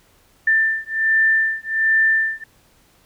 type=beating tone pair; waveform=sine; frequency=1780 / 1781.3 Hz; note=A6 / A6; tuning=+20 / +21 cents; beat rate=1.3 Hz; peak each=-18 dBFS; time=0.47-2.44 s; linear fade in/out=5 ms; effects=pink hiss -56 dBFS RMS until 3.05 s